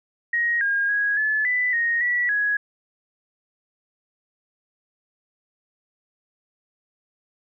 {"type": "tone with pitch steps", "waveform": "sine", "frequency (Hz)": [1883, 1622, 1655, 1725, 1990, 1866, 1946, 1670], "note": ["A#6", "G#6", "G#6", "A6", "B6", "A#6", "B6", "G#6"], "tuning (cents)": [17, -41, -6, -35, 13, 1, -26, 9], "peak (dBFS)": -19, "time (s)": [0.33, 2.57], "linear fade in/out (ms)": 5, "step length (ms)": 280, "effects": []}